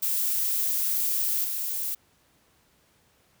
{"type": "noise with level steps", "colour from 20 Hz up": "violet", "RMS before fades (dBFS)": [-26, -30], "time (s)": [0.02, 1.95], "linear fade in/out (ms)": 10, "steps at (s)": 1.44, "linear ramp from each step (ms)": 2, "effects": ["pink hiss -64 dBFS RMS until 3.4 s", "high-pass 60 Hz 12 dB/octave"]}